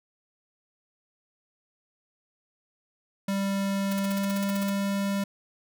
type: tone with pitch glide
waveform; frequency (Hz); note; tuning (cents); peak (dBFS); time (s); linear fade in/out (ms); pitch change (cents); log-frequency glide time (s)
square; 196.8 to 198.4; G3 to G3; +7 to +21; -26; 3.28-5.24; 5; +14; 3.98-4.43
type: noise bursts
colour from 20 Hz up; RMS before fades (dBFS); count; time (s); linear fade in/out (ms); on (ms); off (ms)
white; -37; 13; 3.91-4.699; 5; 21; 43
effects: none